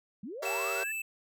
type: linear sweep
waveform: sine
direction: up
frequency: 174.61 to 1779 Hz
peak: -38 dBFS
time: 0.23-0.92 s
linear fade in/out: 5 ms
type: chord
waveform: sawtooth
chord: G diminished seventh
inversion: none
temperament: just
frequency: 392 / 470.4 / 564.5 / 677.4 Hz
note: G4 / Bb4 / Db5 / Fb5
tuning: 0 / +16 / +31 / +47 cents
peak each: -35 dBFS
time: 0.42-0.84 s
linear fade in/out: 10 ms
type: tone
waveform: square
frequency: 2637 Hz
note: E7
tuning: in tune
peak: -34 dBFS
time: 0.45-1.02 s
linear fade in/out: 5 ms
effects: none